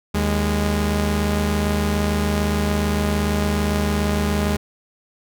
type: tone pair together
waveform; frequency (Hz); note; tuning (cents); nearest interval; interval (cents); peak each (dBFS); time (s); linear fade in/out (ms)
sawtooth; 77.5 / 205.7; D#2 / G#3; -6 / -16; octave + perfect fourth; 1690; -17; 0.14-4.57; 10
effects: none